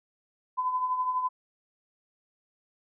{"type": "tone with tremolo", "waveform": "sine", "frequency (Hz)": 1011, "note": "B5", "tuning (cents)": 40, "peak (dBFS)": -23, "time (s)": [0.57, 1.29], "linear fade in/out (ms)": 20, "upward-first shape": "triangle", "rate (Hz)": 12, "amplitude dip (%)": 60, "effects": []}